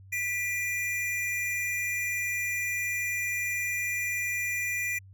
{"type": "tone pair together", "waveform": "square", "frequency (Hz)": [1975.5, 2397], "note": ["B6", "D7"], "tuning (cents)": [0, 35], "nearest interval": "minor third", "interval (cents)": 335, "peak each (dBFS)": [-33, -31], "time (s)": [0.12, 4.99], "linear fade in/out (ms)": 10, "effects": ["added 96 Hz sine -48 dBFS peak until 5.13 s"]}